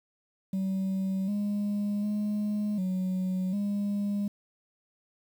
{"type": "tone with pitch steps", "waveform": "sine", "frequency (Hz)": [191.4, 205.2, 208.9, 185.7, 203.1], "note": ["G3", "G#3", "G#3", "F#3", "G#3"], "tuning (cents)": [-41, -21, 10, 7, -38], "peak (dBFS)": -24, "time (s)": [0.53, 4.28], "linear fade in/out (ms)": 5, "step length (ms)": 750, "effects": ["tanh soft clip ceiling -26 dBFS", "9-bit"]}